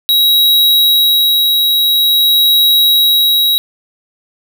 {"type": "tone with tremolo", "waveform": "square", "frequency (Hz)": 3848, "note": "B7", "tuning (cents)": -46, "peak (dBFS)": -7, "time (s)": [0.09, 3.58], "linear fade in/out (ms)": 0, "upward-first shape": "sine", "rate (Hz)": 0.48, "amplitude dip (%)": 25, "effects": []}